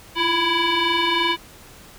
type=tone with frequency modulation; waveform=sine; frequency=980 Hz; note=B5; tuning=14 cents flat; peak=-16 dBFS; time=0.15-1.37 s; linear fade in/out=50 ms; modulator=661 Hz; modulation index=4; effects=tanh soft clip ceiling -13 dBFS + pink hiss -45 dBFS RMS until 1.98 s